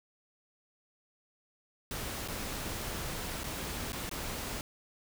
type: noise with dropouts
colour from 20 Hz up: pink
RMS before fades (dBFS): -38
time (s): 1.91-4.61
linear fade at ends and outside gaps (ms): 1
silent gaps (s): 2.277-2.284 / 3.435-3.441 / 3.921-3.93 / 4.094-4.113
effects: none